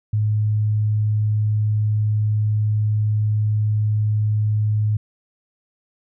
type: tone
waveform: sine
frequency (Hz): 106.5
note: G#2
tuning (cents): +44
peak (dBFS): -16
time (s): 0.13-4.97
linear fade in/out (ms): 5
effects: none